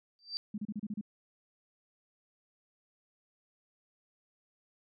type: tone with exponential growth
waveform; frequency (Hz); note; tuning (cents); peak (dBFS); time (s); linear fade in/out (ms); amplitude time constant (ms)
sine; 4670; D8; -11; -30; 0.19-0.37; 0; 39
type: tone bursts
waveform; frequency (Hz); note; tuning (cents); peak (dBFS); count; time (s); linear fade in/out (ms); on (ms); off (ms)
sine; 209.5; G#3; +15; -34; 7; 0.54-1.012; 5; 40; 32
effects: none